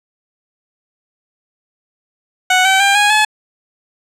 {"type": "tone with pitch steps", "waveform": "15% pulse", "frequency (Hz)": [740, 767.4, 795.9, 825.4, 855.9], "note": ["F#5", "G5", "G5", "G#5", "A5"], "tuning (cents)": [0, -37, 26, -11, -48], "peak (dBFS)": -3, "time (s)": [2.5, 3.25], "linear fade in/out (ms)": 5, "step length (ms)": 150, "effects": ["low-pass 9000 Hz 12 dB/octave"]}